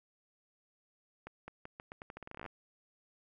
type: accelerating click train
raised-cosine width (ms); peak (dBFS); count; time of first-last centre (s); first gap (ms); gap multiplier
0.5; -30; 19; 1.27-2.462; 210; 0.83
effects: none